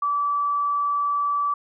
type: tone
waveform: sine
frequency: 1155 Hz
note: D6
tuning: 29 cents flat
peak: -20 dBFS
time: 0.02-1.54 s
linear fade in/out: 5 ms
effects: none